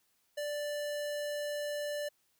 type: tone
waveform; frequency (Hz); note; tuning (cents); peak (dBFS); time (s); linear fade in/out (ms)
square; 587.3; D5; 0; -35; 0.37-2.09; 10
effects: white hiss -74 dBFS RMS until 2.39 s